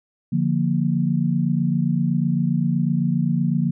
sine chord, Bb major, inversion first, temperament equal, 146.83 / 174.61 / 233.1 Hz, D3 / F3 / Bb3, 0 / 0 / 0 cents, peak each -22 / -21 / -23 dBFS, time 0.32-3.71 s, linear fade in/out 10 ms, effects none

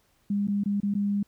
sine tone with dropouts, 202.4 Hz, G#3, 44 cents flat, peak -23 dBFS, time 0.3-1.23 s, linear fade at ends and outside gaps 5 ms, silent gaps 0.473-0.482 / 0.637-0.658 / 0.803-0.831 / 0.94-0.95 s, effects pink hiss -67 dBFS RMS until 1.27 s

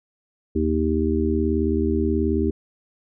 harmonic tone, 78.6 Hz, D#2, 18 cents sharp, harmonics 1 / 3 / 4 / 5, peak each -24 / -24 / -24 / -24 dBFS, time 0.55-2.51 s, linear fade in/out 10 ms, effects none

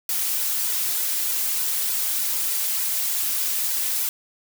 blue noise with flanger, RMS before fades -24 dBFS, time 0.09-4.09 s, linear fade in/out 2 ms, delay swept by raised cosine 2 to 4 ms, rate 3.3 Hz, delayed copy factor +0.75, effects none

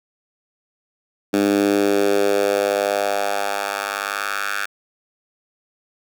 10% pulse tone with high-pass filter sweep, 100.8 Hz, G2, 49 cents sharp, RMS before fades -20 dBFS, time 1.33-4.66 s, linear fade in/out 10 ms, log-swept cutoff 260 to 1500 Hz, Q 2.6, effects none

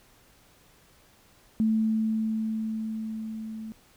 sine tone with level ramp, 220 Hz, A3, in tune, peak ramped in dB -20 to -35 dBFS, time 1.6-3.72 s, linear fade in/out 0 ms, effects pink hiss -59 dBFS RMS until 3.96 s

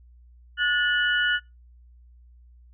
sine tone cluster, 1452 / 1746 / 2954 Hz, F#6 / A6 / F#7, -33 / -14 / -3 cents, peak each -22 / -27 / -27 dBFS, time 0.57-1.4 s, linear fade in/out 50 ms, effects noise-tail reverb RT60 0.2 s tail -20 dB re dry + added 60 Hz sine -49 dBFS peak until 2.73 s

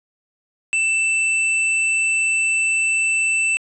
square tone, 2659 Hz, E7, 14 cents sharp, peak -17 dBFS, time 0.73-3.57 s, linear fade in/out 0 ms, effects resampled to 24000 Hz + 8-bit

